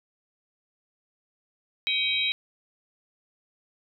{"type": "tone cluster", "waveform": "sine", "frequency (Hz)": [2278, 2504, 3174, 3838], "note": ["C#7", "D#7", "G7", "A#7"], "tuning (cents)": [47, 10, 21, 50], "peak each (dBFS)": [-30, -30, -31, -26], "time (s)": [1.87, 2.32], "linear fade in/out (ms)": 0, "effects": []}